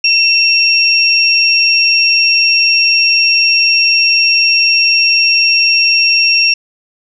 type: tone pair together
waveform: sine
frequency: 2692 / 5564 Hz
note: E7 / F8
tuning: +36 / -7 cents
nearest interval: octave + minor second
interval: 1257 cents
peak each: -10 dBFS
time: 0.04-6.54 s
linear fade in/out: 5 ms
effects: none